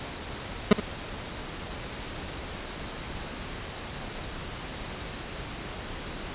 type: tone with echo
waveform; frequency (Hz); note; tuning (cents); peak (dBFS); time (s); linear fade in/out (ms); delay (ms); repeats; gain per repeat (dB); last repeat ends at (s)
25% pulse; 207.7; G#3; 0; -9; 0.71-0.73; 2; 71; 1; -13; 0.801
effects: pink hiss -37 dBFS RMS until 6.34 s + resampled to 8000 Hz